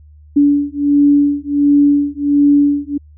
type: beating tone pair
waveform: sine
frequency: 286.7 / 288.1 Hz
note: D4 / D4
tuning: -42 / -33 cents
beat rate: 1.4 Hz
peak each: -12 dBFS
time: 0.36-2.98 s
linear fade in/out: 10 ms
effects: added 75 Hz sine -39 dBFS peak until 3.17 s